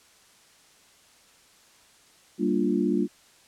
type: chord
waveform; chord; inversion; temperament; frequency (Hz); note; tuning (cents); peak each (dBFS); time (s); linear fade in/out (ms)
sine; G minor seventh; none; equal; 196 / 233.1 / 293.7 / 349.2; G3 / Bb3 / D4 / F4; 0 / 0 / 0 / 0; -27; 2.38-3.08; 50
effects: white hiss -57 dBFS RMS until 3.47 s + low-pass 9000 Hz 12 dB/octave